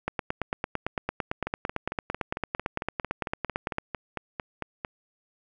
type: two click trains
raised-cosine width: 0.5 ms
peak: -16 / -12 dBFS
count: 16 / 34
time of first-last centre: 1.47-4.848 / 0.08-3.784 s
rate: 4.44 / 8.91 Hz
effects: none